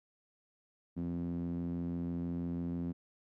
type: tone with band-pass filter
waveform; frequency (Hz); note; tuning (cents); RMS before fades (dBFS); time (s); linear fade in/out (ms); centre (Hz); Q
sawtooth; 86.1; F2; -24; -37; 0.96-2.93; 20; 220; 5.4
effects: none